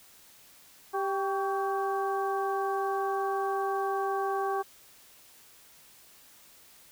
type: harmonic tone with a mistuned harmonic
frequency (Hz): 392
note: G4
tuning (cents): 0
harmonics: 1 / 2 / 3 / 4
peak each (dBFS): -31 / -31 / -34 / -41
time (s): 0.93-4.63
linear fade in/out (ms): 20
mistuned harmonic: 3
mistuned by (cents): -67
effects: white hiss -56 dBFS RMS until 6.91 s